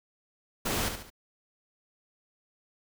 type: noise with echo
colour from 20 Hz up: pink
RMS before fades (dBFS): -30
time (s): 0.65-0.89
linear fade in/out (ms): 10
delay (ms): 71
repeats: 3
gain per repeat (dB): -7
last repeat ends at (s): 1.103
effects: none